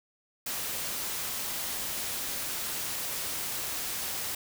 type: noise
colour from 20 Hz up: white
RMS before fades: -34 dBFS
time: 0.46-4.35 s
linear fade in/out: 5 ms
effects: none